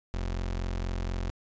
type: tone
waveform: 30% pulse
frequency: 44.15 Hz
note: F1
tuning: 20 cents sharp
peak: -27 dBFS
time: 0.14-1.3 s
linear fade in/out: 0 ms
effects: resampled to 16000 Hz